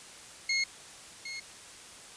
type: tone with echo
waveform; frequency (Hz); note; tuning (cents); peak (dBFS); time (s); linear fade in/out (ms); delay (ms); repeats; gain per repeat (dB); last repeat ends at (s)
25% pulse; 2157; C#7; -48; -23; 0.49-0.64; 5; 760; 1; -11; 1.4
effects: white hiss -49 dBFS RMS until 2.16 s + resampled to 22050 Hz